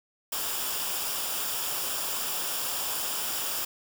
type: noise with comb filter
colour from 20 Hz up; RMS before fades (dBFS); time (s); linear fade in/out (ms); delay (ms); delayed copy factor
white; -31; 0.32-3.65; 5; 0.48; -0.55
effects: none